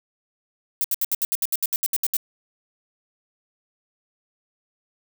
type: noise bursts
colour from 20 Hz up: violet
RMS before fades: -22 dBFS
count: 14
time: 0.81-2.168 s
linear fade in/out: 0 ms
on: 32 ms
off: 70 ms
effects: none